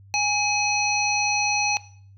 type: harmonic tone with a mistuned harmonic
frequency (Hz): 845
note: G#5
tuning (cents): +30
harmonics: 1 / 3 / 5 / 7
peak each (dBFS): -25 / -23 / -28 / -27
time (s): 0.14-1.77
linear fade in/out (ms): 0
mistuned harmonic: 1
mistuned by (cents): -38
effects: noise-tail reverb RT60 0.5 s tail -17 dB re dry + added 98 Hz sine -46 dBFS peak until 2.17 s